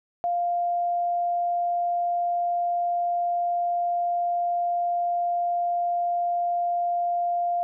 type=tone; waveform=sine; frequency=698.5 Hz; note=F5; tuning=in tune; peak=-22 dBFS; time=0.24-7.63 s; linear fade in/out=0 ms; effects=none